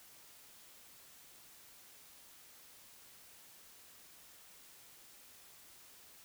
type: silence
effects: white hiss -59 dBFS RMS until 6.24 s